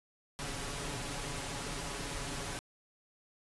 pink noise with comb filter, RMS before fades -39 dBFS, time 0.39-2.59 s, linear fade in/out 0 ms, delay 7.1 ms, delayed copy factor +0.65, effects resampled to 24000 Hz

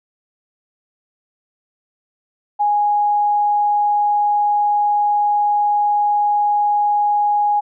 sine tone, 828 Hz, G#5, 5 cents flat, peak -13 dBFS, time 2.59-7.61 s, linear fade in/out 20 ms, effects none

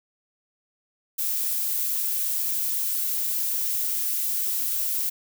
violet noise, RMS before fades -26 dBFS, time 1.18-5.1 s, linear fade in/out 10 ms, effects none

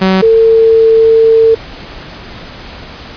sawtooth / sine tone pair in turn, 189.1 / 449.8 Hz, F#3 / A4, +38 / +38 cents, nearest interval octave + minor third, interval 1500 cents, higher second, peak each -3 dBFS, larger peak neither, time 0.01-0.22 / 0.22-1.55 s, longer second, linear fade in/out 10 ms, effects pink hiss -29 dBFS RMS until 3.16 s + resampled to 11025 Hz

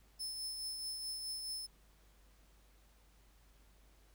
sawtooth tone with tremolo, 5250 Hz, E8, 8 cents flat, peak -36 dBFS, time 0.19-1.67 s, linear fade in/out 20 ms, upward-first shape triangle, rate 4.7 Hz, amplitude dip 40%, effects added 50 Hz sine -64 dBFS peak until 4.14 s + pink hiss -70 dBFS RMS until 4.14 s

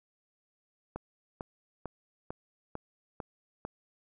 click train, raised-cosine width 1 ms, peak -23 dBFS, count 7, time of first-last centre 0.96-3.651 s, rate 2.23 Hz, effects none

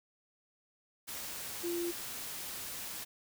sine tone in noise, 344.5 Hz, F4, 24 cents flat, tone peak -33 dBFS, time 1.63-1.92 s, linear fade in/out 20 ms, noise white, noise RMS -42 dBFS, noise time 1.07-3.05 s, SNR +6 dB, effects none

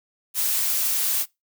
blue noise, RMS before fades -23 dBFS, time 0.34-1.26 s, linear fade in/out 50 ms, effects noise-tail reverb RT60 0.2 s tail -23 dB re dry

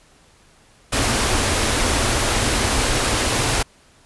pink band-stop noise, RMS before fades -19 dBFS, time 0.92-3.63 s, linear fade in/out 10 ms, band 140 to 200 Hz, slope 96 dB/octave, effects pink hiss -53 dBFS RMS until 4.05 s + resampled to 24000 Hz

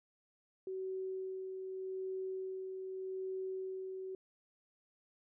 sine tone with tremolo, 377.8 Hz, F#4, 36 cents sharp, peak -37 dBFS, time 0.67-4.15 s, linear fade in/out 2 ms, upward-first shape sine, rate 0.83 Hz, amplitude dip 35%, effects none

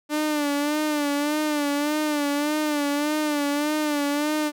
sawtooth tone with vibrato, 295.7 Hz, D4, 12 cents sharp, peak -18 dBFS, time 0.09-4.52 s, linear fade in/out 50 ms, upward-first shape sine, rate 1.7 Hz, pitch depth 60 cents each way, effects none

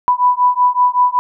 sine beating tone pair, 987.8 / 993.1 Hz, B5 / B5, 0 / +9 cents, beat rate 5.3 Hz, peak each -13 dBFS, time 0.08-1.19 s, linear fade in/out 0 ms, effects none

